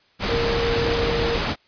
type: tone in noise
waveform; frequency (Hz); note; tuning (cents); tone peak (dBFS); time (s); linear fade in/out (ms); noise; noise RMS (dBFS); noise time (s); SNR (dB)
sine; 466.2; A#4; 0; -22; 0.27-1.39; 50; pink; -23; 0.19-1.56; -2
effects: white hiss -59 dBFS RMS until 1.67 s + resampled to 11025 Hz